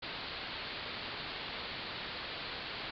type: low-pass noise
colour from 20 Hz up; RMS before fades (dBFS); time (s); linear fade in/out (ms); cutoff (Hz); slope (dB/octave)
white; -42; 0.02-2.91; 10; 4600; 96
effects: none